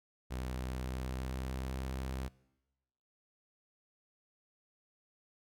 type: tone with pitch glide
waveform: sawtooth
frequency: 63.4 to 65.33 Hz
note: B1 to C2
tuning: +46 to -2 cents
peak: -33 dBFS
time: 0.3-2.29 s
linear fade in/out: 20 ms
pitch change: +52 cents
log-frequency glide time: 0.6-1.8 s
effects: noise-tail reverb RT60 1.0 s tail -22 dB re dry